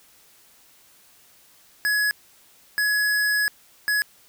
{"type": "tone bursts at uneven times", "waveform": "square", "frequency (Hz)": 1685, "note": "G#6", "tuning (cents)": 25, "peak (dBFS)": -20, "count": 3, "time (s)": [[1.85, 2.11], [2.78, 3.48], [3.88, 4.02]], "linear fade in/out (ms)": 0, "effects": ["white hiss -55 dBFS RMS until 4.28 s"]}